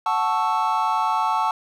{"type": "chord", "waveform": "triangle", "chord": "F# minor seventh", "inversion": "none", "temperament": "equal", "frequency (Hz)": [740, 880, 1108.7, 1318.5], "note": ["F#5", "A5", "C#6", "E6"], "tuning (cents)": [0, 0, 0, 0], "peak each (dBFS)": [-25, -20, -23, -25], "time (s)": [0.06, 1.51], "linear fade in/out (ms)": 2, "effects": []}